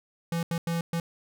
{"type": "tone bursts at uneven times", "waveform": "square", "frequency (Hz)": 168.1, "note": "E3", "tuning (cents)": 34, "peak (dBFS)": -27, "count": 4, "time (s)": [[0.32, 0.43], [0.51, 0.58], [0.67, 0.81], [0.93, 1]], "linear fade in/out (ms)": 2, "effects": []}